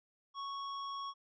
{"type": "tone", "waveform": "square", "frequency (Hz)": 1108.7, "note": "C#6", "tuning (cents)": 0, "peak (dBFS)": -40, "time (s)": [0.34, 1.14], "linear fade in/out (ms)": 50, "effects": ["resampled to 16000 Hz"]}